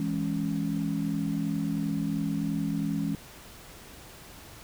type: chord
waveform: sine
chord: C# minor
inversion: first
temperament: equal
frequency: 164.81 / 207.7 / 277.2 Hz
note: E3 / G#3 / C#4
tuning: 0 / 0 / 0 cents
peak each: -31 dBFS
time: 0-3.15 s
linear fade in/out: 2 ms
effects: pink hiss -48 dBFS RMS until 4.63 s